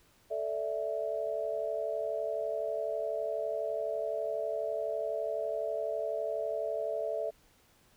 sine chord, A suspended fourth, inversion none, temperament equal, 440 / 587.3 / 659.3 Hz, A4 / D5 / E5, 0 / 0 / 0 cents, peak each -37 / -36 / -34 dBFS, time 0.3-7.31 s, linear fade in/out 20 ms, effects pink hiss -65 dBFS RMS until 7.96 s

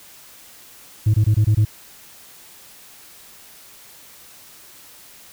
sine tone bursts, 106.9 Hz, A2, 49 cents flat, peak -9 dBFS, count 6, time 1.06-1.651 s, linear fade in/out 10 ms, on 81 ms, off 21 ms, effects tanh soft clip ceiling -11 dBFS + white hiss -45 dBFS RMS until 5.32 s

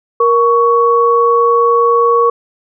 sine tone pair together, 469.9 / 1117.6 Hz, A#4 / C#6, +14 / +14 cents, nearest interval octave + minor third, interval 1500 cents, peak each -10 dBFS, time 0.2-2.3 s, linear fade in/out 5 ms, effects none

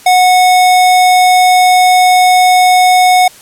square tone, 733 Hz, F#5, 16 cents flat, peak -5 dBFS, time 0.06-3.28 s, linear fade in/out 5 ms, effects white hiss -37 dBFS RMS until 3.41 s + low-pass 12000 Hz 12 dB/octave

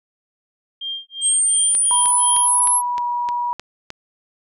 sine tone with tremolo, 3195 Hz, G7, 32 cents sharp, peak -23 dBFS, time 0.81-2.52 s, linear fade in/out 5 ms, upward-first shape sine, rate 2.8 Hz, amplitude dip 100%
sine linear sweep, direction up, 8340 to 11175 Hz, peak -14 dBFS, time 1.21-2.82 s, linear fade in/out 50 ms
click train, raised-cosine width 0.2 ms, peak -14 dBFS, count 8, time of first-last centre 1.75-3.904 s, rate 3.25 Hz
sine tone with pitch glide, 974 to 965 Hz, B5 to B5, -24 to -40 cents, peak -19 dBFS, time 1.91-3.53 s, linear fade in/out 0 ms, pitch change -16 cents, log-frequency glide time 2.94-3.03 s
effects none

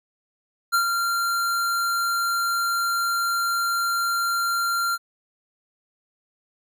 square tone with ADSR envelope, 1382 Hz, F6, 19 cents flat, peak -17 dBFS, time 0.72-4.98 s, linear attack 24 ms, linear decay 96 ms, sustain -5 dB, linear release 40 ms, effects none

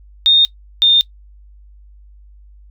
sine tone pair in turn, 3673 / 3633 Hz, A#7 / A#7, -26 / -45 cents, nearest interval unison, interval 19 cents, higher first, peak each -7 dBFS, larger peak neither, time 0.26-0.45 / 0.82-1.01 s, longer neither, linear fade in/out 0 ms, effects noise-tail reverb RT60 0.1 s tail -20 dB re dry + added 50 Hz sine -40 dBFS peak until 2.7 s

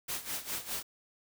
white noise with tremolo, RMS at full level -35 dBFS, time 0.08-0.83 s, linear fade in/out 10 ms, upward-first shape sine, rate 4.9 Hz, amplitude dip 80%, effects none

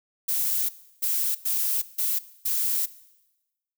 violet noise bursts at uneven times, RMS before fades -25 dBFS, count 5, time 0.28-0.69 / 1.02-1.35 / 1.45-1.82 / 1.98-2.19 / 2.45-2.86 s, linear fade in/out 10 ms, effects noise-tail reverb RT60 1.0 s tail -18 dB re dry

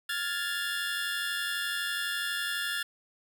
25% pulse tone cluster, 1405 / 1676 / 1768 Hz, F6 / G#6 / A6, +10 / +15 / +8 cents, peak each -31 dBFS, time 0.09-2.83 s, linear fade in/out 5 ms, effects none

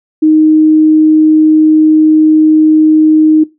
sine tone, 311.1 Hz, D#4, in tune, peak -3 dBFS, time 0.22-3.44 s, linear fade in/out 10 ms, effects noise-tail reverb RT60 0.2 s tail -17 dB re dry

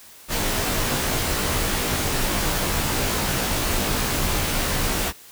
pink noise with comb filter, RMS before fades -23 dBFS, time 0.28-5.13 s, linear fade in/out 50 ms, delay 18 ms, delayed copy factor -0.9, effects white hiss -46 dBFS RMS until 5.31 s

